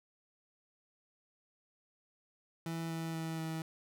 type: tone with pitch steps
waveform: 30% pulse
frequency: 164.81 / 163.48 / 162.17 / 160.86 Hz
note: E3 / E3 / E3 / E3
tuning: 0 / -14 / -28 / -42 cents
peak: -34 dBFS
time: 2.66-3.62 s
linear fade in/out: 2 ms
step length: 240 ms
effects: none